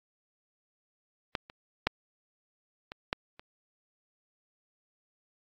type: clicks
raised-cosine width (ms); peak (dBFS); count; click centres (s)
0.3; -13 / -30 / -8 / -24 / -12 / -30; 6; 1.352 / 1.499 / 1.87 / 2.919 / 3.129 / 3.395
effects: AAC 64 kbps